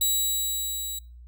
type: tone with level ramp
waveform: 10% pulse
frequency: 3900 Hz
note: B7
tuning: 23 cents flat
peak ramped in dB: -13 to -24 dBFS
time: 0.01-0.99 s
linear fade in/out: 5 ms
effects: noise-tail reverb RT60 0.4 s tail -25 dB re dry + added 60 Hz sine -43 dBFS peak until 1.27 s